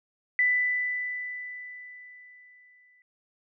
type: tone with exponential decay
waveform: sine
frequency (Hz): 1989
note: B6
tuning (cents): +12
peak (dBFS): -19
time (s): 0.39-3.02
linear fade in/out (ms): 1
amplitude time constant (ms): 570
effects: none